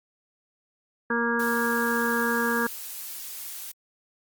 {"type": "harmonic tone", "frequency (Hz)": 234.6, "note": "A#3", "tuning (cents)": 11, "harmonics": [1, 2, 4, 5, 6, 7], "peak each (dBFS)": [-28, -29, -32, -33, -33, -27], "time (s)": [1.1, 2.67], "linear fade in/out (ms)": 5}
{"type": "noise", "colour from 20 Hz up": "blue", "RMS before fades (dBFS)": -37, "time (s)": [1.39, 3.72], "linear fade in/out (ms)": 10}
{"effects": ["Opus 32 kbps"]}